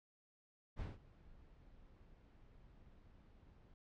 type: noise with ADSR envelope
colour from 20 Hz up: brown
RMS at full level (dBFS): -42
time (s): 0.76-3.74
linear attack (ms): 45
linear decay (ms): 170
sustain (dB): -21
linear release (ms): 3
effects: low-pass 4000 Hz 12 dB/octave